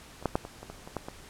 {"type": "clicks", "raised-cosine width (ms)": 1, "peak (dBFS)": [-29, -12, -11, -25, -27, -26, -28, -17, -23], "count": 9, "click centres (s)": [0.226, 0.257, 0.355, 0.451, 0.63, 0.7, 0.875, 0.967, 1.085], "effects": ["pink hiss -50 dBFS RMS until 1.29 s", "low-pass 11000 Hz 12 dB/octave"]}